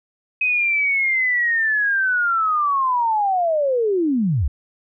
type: linear sweep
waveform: sine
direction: down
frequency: 2533 to 56 Hz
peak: -16 dBFS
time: 0.41-4.48 s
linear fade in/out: 5 ms
effects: none